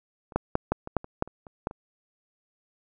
clicks, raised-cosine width 1 ms, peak -30 / -9 / -8 / -9 / -22 / -9 / -26 / -9 / -29 / -30 / -13 / -26 dBFS, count 12, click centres 0.322 / 0.36 / 0.554 / 0.72 / 0.874 / 0.967 / 1.044 / 1.224 / 1.276 / 1.468 / 1.671 / 1.711 s, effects none

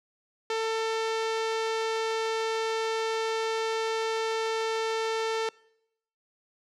sawtooth tone with low-pass filter, 446.6 Hz, A4, 26 cents sharp, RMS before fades -29 dBFS, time 0.5-5.49 s, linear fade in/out 2 ms, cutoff 5400 Hz, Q 0.96, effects noise-tail reverb RT60 0.8 s tail -24 dB re dry

